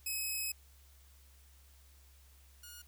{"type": "tone pair in turn", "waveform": "5% pulse", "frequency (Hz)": [2556, 1439.2], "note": ["D#7", "F#6"], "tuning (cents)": [46, -48], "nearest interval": "minor seventh", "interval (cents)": 994, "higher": "first", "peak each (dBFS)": [-26, -38], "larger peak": "first", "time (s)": [[0.06, 0.52], [2.63, 2.82]], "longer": "first", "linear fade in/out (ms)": 5, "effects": ["added 68 Hz sine -59 dBFS peak until 2.87 s", "white hiss -66 dBFS RMS until 2.87 s"]}